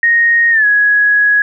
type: tone with pitch glide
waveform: sine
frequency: 1864.7 to 1670.9 Hz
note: A#6 to G#6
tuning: 0 to +10 cents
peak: -7 dBFS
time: 0.03-1.42 s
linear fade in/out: 2 ms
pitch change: -190 cents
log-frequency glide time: 0.51-0.66 s
effects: none